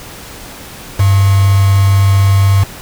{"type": "tone with quantisation", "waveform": "sine", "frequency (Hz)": 98, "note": "G2", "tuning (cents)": 0, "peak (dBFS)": -6, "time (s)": [0.99, 2.64], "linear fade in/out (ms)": 10, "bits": 3, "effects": ["pink hiss -31 dBFS RMS until 2.81 s"]}